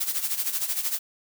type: noise with tremolo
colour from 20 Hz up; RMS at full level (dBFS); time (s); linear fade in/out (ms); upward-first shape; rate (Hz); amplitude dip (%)
blue; -25; 0-0.99; 10; sine; 13; 70
effects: none